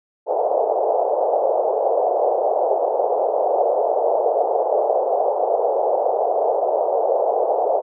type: band-pass noise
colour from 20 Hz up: white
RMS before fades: -19 dBFS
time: 0.26-7.82 s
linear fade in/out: 50 ms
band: 440 to 760 Hz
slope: 48 dB/octave
effects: none